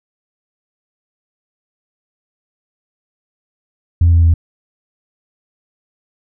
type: tone with pitch steps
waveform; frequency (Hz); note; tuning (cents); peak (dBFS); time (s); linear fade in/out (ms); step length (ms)
sine; 85 / 83.88 / 82.77; F2 / E2 / E2; -46 / +31 / +8; -5; 4.01-4.34; 5; 110
effects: tanh soft clip ceiling -4 dBFS

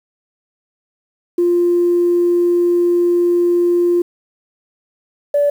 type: tone pair in turn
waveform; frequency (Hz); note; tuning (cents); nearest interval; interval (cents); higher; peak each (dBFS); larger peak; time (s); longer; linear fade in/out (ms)
sine; 349.2 / 578.2; F4 / D5; 0 / -27; major sixth; 873; second; -10; neither; 1.38-4.02 / 5.34-5.5; first; 5
effects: tanh soft clip ceiling -6 dBFS + 7-bit

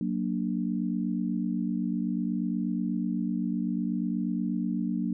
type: chord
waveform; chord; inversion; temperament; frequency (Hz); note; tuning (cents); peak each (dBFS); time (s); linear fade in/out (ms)
sine; Gb augmented; none; equal; 185 / 233.1 / 293.7; Gb3 / Bb3 / D4; 0 / 0 / 0; -30 / -30 / -33; 0.01-5.13; 2
effects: none

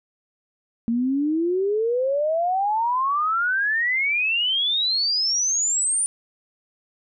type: exponential sweep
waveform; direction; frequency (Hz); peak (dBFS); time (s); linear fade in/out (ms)
sine; up; 226.9 to 9397; -19; 0.88-6.06; 0
effects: none

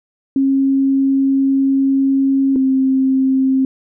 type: tone pair in turn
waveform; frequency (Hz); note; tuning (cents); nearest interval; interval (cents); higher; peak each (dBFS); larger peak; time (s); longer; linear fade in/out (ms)
sine; 271 / 264.8; C#4 / C4; -39 / +21; unison; 40; first; -11; neither; 0.36-2.56 / 2.56-3.65; first; 2
effects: none

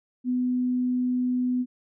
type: tone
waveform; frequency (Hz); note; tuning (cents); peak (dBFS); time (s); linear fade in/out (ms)
sine; 250; B3; +21; -22; 0.24-1.66; 50
effects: none

